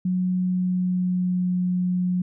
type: tone with pitch glide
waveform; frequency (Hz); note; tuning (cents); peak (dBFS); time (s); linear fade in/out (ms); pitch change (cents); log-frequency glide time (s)
sine; 182.8 to 180.7; F#3 to F#3; -21 to -41; -20; 0.05-2.22; 5; -20; 0.38-1.55
effects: none